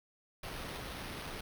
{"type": "noise with sample-and-hold", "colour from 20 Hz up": "pink", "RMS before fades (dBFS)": -43, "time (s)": [0.43, 1.41], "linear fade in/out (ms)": 5, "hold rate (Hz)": 7350, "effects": []}